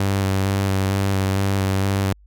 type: tone with vibrato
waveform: sawtooth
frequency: 97.2 Hz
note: G2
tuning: 14 cents flat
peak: -14 dBFS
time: 0-2.13 s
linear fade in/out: 5 ms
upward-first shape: square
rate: 2.2 Hz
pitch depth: 16 cents each way
effects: added 50 Hz sine -47 dBFS peak until 2.26 s